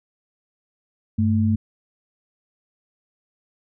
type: tone pair together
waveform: sine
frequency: 98 / 220 Hz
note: G2 / A3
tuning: 0 / 0 cents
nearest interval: octave + major second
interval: 1400 cents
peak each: -19 dBFS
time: 1.18-1.56 s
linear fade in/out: 10 ms
effects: none